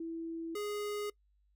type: tone pair in turn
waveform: sine / square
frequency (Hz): 329.6 / 414.7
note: E4 / G#4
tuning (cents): 0 / -3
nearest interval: major third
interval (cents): 397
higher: second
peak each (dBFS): -37 / -36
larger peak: second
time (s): 0-0.55 / 0.55-1.1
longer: neither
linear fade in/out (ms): 5
effects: noise-tail reverb RT60 0.1 s tail -23 dB re dry + added 50 Hz sine -68 dBFS peak until 1.55 s